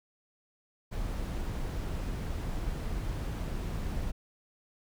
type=noise; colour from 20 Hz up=brown; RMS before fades=-34 dBFS; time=0.91-4.12 s; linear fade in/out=20 ms; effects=none